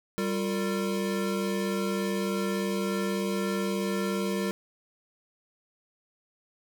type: tone cluster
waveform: square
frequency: 195.6 / 352.5 / 455.8 Hz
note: G3 / F4 / A#4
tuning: -4 / +16 / -39 cents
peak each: -30 / -34 / -34 dBFS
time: 0.18-4.51 s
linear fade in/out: 0 ms
effects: none